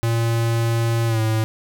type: tone with pitch glide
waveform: square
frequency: 115.5 to 110.41 Hz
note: A#2 to A2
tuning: -16 to +6 cents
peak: -18 dBFS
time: 0.03-1.44 s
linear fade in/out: 0 ms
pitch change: -78 cents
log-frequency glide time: 1.07-1.2 s
effects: none